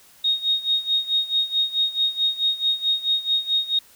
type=tone with tremolo; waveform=sine; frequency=3729 Hz; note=A#7; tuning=in tune; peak=-16 dBFS; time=0.24-3.79 s; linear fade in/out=5 ms; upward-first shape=sine; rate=4.6 Hz; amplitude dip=85%; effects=white hiss -52 dBFS RMS until 3.95 s